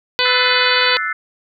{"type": "harmonic tone", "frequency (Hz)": 499.7, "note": "B4", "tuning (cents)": 20, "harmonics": [1, 2, 3, 4, 5, 6, 7, 8, 9], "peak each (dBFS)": [-22, -22, -22, -22, -22, -22, -22, -22, -22], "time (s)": [0.19, 0.97], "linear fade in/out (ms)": 0}
{"type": "chord", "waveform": "sine", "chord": "F# half-diminished seventh", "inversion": "third", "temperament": "equal", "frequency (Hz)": [1318.5, 1480, 1760, 2093], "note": ["E6", "F#6", "A6", "C7"], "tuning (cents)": [0, 0, 0, 0], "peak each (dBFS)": -24, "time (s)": [0.25, 1.13], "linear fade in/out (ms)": 5}
{"effects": []}